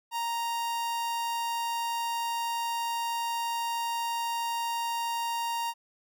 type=tone; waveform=45% pulse; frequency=932.3 Hz; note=A#5; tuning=in tune; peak=-29 dBFS; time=0.11-5.74 s; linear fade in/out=50 ms; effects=none